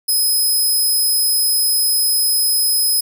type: tone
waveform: 5% pulse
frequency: 5090 Hz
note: D#8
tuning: 39 cents sharp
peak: -8 dBFS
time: 0.08-3.01 s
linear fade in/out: 10 ms
effects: none